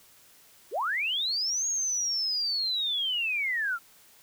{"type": "linear two-way sweep", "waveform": "sine", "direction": "up then down", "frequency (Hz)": [311.9, 6645, 1314], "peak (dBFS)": -26, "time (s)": [0.71, 3.79], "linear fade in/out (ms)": 50, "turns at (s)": 1.67, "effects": ["white hiss -57 dBFS RMS until 4.22 s"]}